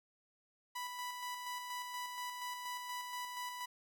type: tone with tremolo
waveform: sawtooth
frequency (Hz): 987.8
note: B5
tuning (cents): 0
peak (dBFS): -36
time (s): 0.75-3.66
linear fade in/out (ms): 10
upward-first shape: square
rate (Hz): 4.2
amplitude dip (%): 35
effects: none